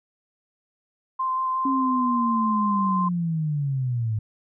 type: tone with vibrato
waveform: sine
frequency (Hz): 1041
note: C6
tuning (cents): -9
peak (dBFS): -22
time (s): 1.19-3.09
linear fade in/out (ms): 10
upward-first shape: square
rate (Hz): 5.6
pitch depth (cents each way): 8
type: linear sweep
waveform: sine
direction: down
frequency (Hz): 273.5 to 105.4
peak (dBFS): -22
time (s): 1.65-4.19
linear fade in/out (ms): 5
effects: none